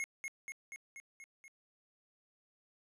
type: tone with echo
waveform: square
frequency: 2165 Hz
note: C#7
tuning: 41 cents flat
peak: -36 dBFS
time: 0-0.04 s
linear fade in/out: 0 ms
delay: 240 ms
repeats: 6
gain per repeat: -3 dB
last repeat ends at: 1.48 s
effects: low-pass 12000 Hz 12 dB/octave